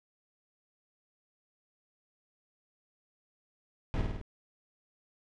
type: noise with echo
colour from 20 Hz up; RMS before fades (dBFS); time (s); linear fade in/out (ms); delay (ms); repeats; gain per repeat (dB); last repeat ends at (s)
brown; -31; 3.94-4.01; 0; 51; 4; -3; 4.214
effects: low-pass 4000 Hz 12 dB/octave